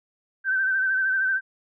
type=tone with vibrato; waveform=sine; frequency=1546 Hz; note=G6; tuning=24 cents flat; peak=-20 dBFS; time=0.44-1.41 s; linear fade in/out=50 ms; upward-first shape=sine; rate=13 Hz; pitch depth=41 cents each way; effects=none